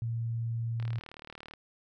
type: tone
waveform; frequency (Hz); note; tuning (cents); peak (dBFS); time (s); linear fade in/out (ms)
sine; 115.5; A#2; -16; -30; 0.02-0.99; 0
type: click train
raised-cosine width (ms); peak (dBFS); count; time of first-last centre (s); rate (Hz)
0.3; -29; 29; 0.8-1.537; 38
effects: none